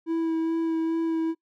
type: tone with vibrato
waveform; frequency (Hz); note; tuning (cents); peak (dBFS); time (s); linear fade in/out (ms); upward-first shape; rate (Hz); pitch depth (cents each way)
triangle; 326.7; E4; -15; -21; 0.06-1.35; 50; sine; 2.4; 14
effects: noise-tail reverb RT60 0.1 s tail -23 dB re dry